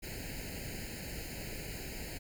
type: noise with comb filter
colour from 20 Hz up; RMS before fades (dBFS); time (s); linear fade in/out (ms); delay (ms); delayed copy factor
pink; -42; 0.02-2.19; 20; 0.43; +0.95
effects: none